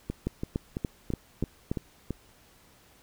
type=two click trains; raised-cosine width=3 ms; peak=-15 / -18 dBFS; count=6 / 7; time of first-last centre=0.27-1.715 / 0.1-2.107 s; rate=3.46 / 2.99 Hz; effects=pink hiss -59 dBFS RMS until 3.02 s